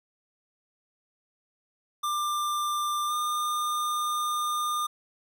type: tone with pitch glide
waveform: square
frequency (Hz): 1190 to 1210.1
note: D6 to D#6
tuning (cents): +22 to -49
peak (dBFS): -27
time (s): 2.03-4.87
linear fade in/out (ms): 10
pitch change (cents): +29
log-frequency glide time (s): 3.07-3.13
effects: none